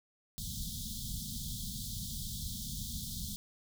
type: band-stop noise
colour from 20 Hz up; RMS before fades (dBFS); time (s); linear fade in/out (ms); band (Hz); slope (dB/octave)
pink; -40; 0.38-3.36; 0; 240 to 3300; 96
effects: none